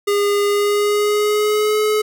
square tone with pitch glide, 407.5 to 426.5 Hz, G#4 to G#4, -33 to +46 cents, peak -15 dBFS, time 0.07-2.02 s, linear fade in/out 10 ms, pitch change +79 cents, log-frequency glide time 0.45-1.78 s, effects none

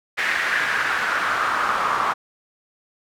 pink noise with band-pass filter sweep, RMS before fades -22 dBFS, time 0.17-2.14 s, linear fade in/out 20 ms, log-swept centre 1900 to 1100 Hz, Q 3.6, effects none

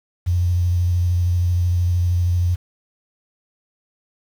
sine tone with vibrato, 88.2 Hz, F2, 18 cents sharp, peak -15 dBFS, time 0.26-2.56 s, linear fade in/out 20 ms, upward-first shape sine, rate 13 Hz, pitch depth 25 cents each way, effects 7-bit

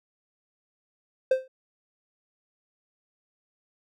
triangle tone with exponential decay, 521 Hz, C5, 7 cents flat, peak -13 dBFS, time 1.31-1.48 s, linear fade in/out 5 ms, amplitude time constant 36 ms, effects none

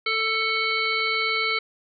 harmonic tone, 443.1 Hz, A4, 12 cents sharp, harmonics 1 / 3 / 5 / 7 / 9 / 10, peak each -32 / -28 / -24 / -33 / -31 / -33 dBFS, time 0.06-1.59 s, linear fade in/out 5 ms, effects none

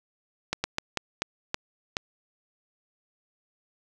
slowing click train, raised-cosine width 0.2 ms, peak -9 dBFS, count 7, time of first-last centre 0.53-1.968 s, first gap 110 ms, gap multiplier 1.31, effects none

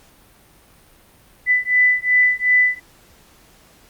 sine beating tone pair, 1993 / 1995.7 Hz, B6 / B6, +15 / +18 cents, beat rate 2.7 Hz, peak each -16 / -16 dBFS, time 1.46-2.8 s, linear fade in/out 50 ms, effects pink hiss -51 dBFS RMS until 3.89 s + Opus 48 kbps

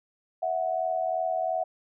sine tone pair together, 653.2 / 736 Hz, E5 / F#5, -16 / -9 cents, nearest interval major second, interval 207 cents, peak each -28 dBFS, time 0.42-1.64 s, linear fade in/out 10 ms, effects none

